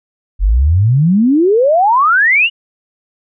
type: exponential sweep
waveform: sine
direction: up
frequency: 43.09 to 2960 Hz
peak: -7 dBFS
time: 0.39-2.5 s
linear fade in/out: 50 ms
effects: none